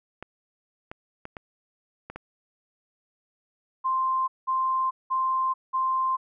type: clicks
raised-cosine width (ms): 0.5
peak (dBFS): -22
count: 6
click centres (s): 0.226 / 0.915 / 1.254 / 1.368 / 2.1 / 2.16
type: tone bursts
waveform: sine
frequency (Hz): 1046.5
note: C6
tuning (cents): 0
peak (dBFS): -22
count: 4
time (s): 3.84-6.17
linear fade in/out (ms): 20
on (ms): 440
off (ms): 190
effects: none